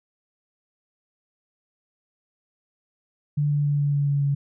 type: tone with pitch steps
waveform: sine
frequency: 146.6 / 145.67 / 144.75 / 143.83 / 142.92 / 142.02 / 141.12 Hz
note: D3 / D3 / D3 / D3 / D3 / C#3 / C#3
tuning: -3 / -14 / -25 / -36 / -47 / +42 / +31 cents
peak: -19 dBFS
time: 3.37-4.35 s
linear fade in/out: 10 ms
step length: 140 ms
effects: none